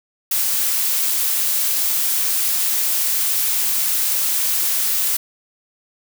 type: noise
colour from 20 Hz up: blue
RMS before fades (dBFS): -19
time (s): 0.31-5.17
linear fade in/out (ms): 5
effects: none